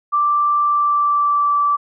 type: tone with pitch glide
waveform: sine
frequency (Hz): 1174.7 to 1161.2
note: D6 to D6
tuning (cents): 0 to -20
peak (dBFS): -13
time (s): 0.12-1.77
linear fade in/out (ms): 20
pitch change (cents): -20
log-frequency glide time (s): 0.61-1.56
effects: none